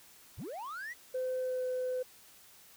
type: linear sweep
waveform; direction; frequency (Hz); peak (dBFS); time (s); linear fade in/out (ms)
triangle; up; 43.65 to 2017; -37; 0.37-0.94; 20
type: tone with pitch glide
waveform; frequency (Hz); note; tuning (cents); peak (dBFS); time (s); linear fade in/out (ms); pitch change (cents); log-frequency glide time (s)
sine; 512 to 507.3; C5 to B4; -38 to +46; -30; 1.14-2.03; 10; -16; 1.4-1.64
effects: tanh soft clip ceiling -29 dBFS + white hiss -58 dBFS RMS until 2.76 s